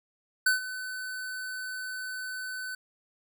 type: tone with ADSR envelope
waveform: square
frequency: 1511 Hz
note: F#6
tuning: 36 cents sharp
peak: -20 dBFS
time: 0.46-2.75 s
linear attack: 6 ms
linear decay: 130 ms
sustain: -15 dB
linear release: 4 ms
effects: none